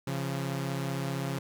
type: tone pair together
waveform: sawtooth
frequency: 136.75 / 172.3 Hz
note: C#3 / F3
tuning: -23 / -23 cents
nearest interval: major third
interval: 400 cents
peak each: -28 / -32 dBFS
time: 0.07-1.39 s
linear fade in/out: 5 ms
effects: 11-bit